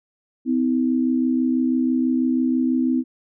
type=tone pair together; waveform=sine; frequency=254.1 / 320.2 Hz; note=B3 / D#4; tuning=+49 / +50 cents; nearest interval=major third; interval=401 cents; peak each=-18 / -23 dBFS; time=0.45-3.04 s; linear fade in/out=50 ms; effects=none